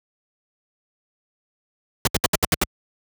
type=noise bursts; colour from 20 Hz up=pink; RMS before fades=-17 dBFS; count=7; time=2.05-2.637 s; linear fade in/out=2 ms; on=23 ms; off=71 ms; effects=high-pass 60 Hz 12 dB/octave